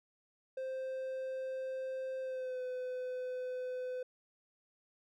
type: tone with pitch glide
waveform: triangle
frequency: 523.3 to 505.5 Hz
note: C5 to B4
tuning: 0 to +40 cents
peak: -35 dBFS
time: 0.57-4.03 s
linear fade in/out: 5 ms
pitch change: -60 cents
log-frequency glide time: 2.21-2.62 s
effects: none